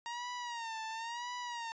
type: tone with vibrato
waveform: sawtooth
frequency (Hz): 932.3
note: A#5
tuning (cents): 0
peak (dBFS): -35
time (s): 0.06-1.72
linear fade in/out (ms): 0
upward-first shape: sine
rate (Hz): 0.97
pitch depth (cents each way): 92
effects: resampled to 16000 Hz